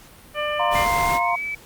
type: harmonic tone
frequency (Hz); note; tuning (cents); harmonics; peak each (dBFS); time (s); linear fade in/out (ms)
596; D5; +25; 1 / 2 / 3 / 4 / 5; -25 / -28 / -30 / -31 / -32; 0.34-0.87; 50
type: chord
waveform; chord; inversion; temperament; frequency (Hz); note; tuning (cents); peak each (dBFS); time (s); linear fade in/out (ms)
sine; F suspended fourth; none; equal; 698.5 / 932.3 / 1046.5; F5 / Bb5 / C6; 0 / 0 / 0; -23 / -25 / -23; 0.59-1.36; 10
type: noise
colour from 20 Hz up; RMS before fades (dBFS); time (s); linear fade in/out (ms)
pink; -28; 0.7-1.2; 50
type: tone with pitch glide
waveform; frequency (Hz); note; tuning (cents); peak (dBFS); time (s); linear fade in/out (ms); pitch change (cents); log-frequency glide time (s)
sine; 2100 to 2303; C7 to D7; +6 to -34; -25; 0.75-1.55; 5; +160; 1.04-1.43
effects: pink hiss -47 dBFS RMS until 1.65 s + Opus 48 kbps